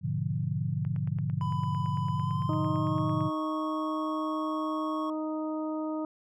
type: chord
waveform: sine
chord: G# diminished seventh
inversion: none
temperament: equal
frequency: 103.83 / 123.47 / 146.83 / 174.61 Hz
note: G#2 / B2 / D3 / F3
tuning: 0 / 0 / 0 / 0 cents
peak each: -34 / -34 / -31 / -35 dBFS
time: 0.01-3.31 s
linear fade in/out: 50 ms
type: click train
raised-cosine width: 0.5 ms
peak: -34 dBFS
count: 22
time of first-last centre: 0.85-3.207 s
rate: 8.91 Hz
type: tone with pitch glide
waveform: triangle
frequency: 999 to 1102.1 Hz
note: B5 to C#6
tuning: +20 to -10 cents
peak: -32 dBFS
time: 1.41-5.1 s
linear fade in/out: 2 ms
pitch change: +170 cents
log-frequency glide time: 2.09-3.1 s
type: harmonic tone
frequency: 311.1 Hz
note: D#4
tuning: in tune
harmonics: 1 / 2 / 3 / 4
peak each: -31 / -37 / -42 / -43 dBFS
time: 2.49-6.05 s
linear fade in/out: 2 ms
effects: none